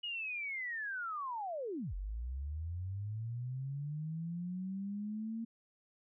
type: linear two-way sweep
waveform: sine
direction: down then up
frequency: 2911 to 44.49 to 229.9 Hz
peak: -37 dBFS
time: 0.03-5.45 s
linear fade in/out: 10 ms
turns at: 1.94 s
effects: none

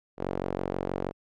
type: tone with band-pass filter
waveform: sawtooth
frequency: 46.25 Hz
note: F#1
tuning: in tune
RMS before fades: -32 dBFS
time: 0.17-1.13 s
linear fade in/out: 50 ms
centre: 490 Hz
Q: 1.2
effects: none

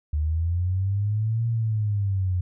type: linear two-way sweep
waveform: sine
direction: up then down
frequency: 73.42 to 116.54 to 89.1 Hz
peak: -21 dBFS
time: 0.13-2.41 s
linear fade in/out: 5 ms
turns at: 1.47 s
effects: none

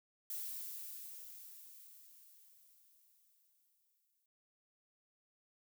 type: noise with exponential decay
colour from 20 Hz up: violet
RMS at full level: -42 dBFS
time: 0.3-4.26 s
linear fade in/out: 2 ms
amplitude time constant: 860 ms
effects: none

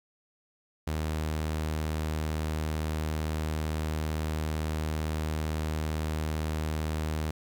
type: tone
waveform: sawtooth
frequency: 77.78 Hz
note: D#2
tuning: in tune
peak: -25 dBFS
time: 0.87-7.31 s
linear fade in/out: 5 ms
effects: 10-bit

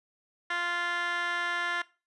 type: tone with band-pass filter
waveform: 15% pulse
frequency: 348.2 Hz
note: F4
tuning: 5 cents flat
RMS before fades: -31 dBFS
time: 0.5-1.82 s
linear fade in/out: 5 ms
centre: 2000 Hz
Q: 4.6
effects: noise-tail reverb RT60 0.3 s tail -19 dB re dry + resampled to 24000 Hz

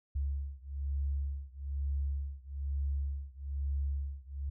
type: beating tone pair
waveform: sine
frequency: 69.3 / 70.4 Hz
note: C#2 / C#2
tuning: 0 / +27 cents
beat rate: 1.1 Hz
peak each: -35 / -36 dBFS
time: 0.15-4.5 s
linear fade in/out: 10 ms
effects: none

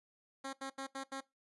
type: tone bursts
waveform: 10% pulse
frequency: 269.9 Hz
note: C#4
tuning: 46 cents flat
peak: -32 dBFS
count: 5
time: 0.44-1.208 s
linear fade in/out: 10 ms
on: 92 ms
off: 77 ms
effects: noise-tail reverb RT60 0.2 s tail -20 dB re dry + resampled to 24000 Hz

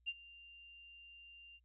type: tone with ADSR envelope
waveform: sine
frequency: 2786 Hz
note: F7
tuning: 5 cents flat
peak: -35 dBFS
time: 0.06-1.6 s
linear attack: 26 ms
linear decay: 42 ms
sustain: -20 dB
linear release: 46 ms
effects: added 60 Hz sine -70 dBFS peak until 1.64 s

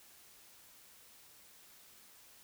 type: silence
effects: white hiss -60 dBFS RMS until 2.43 s

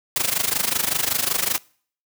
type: noise with amplitude modulation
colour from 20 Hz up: white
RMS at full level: -19 dBFS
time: 0.16-1.58 s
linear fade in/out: 0 ms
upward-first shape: sine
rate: 25.3 Hz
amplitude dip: 85%
effects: noise-tail reverb RT60 0.5 s tail -24 dB re dry + high-pass 80 Hz 12 dB/octave

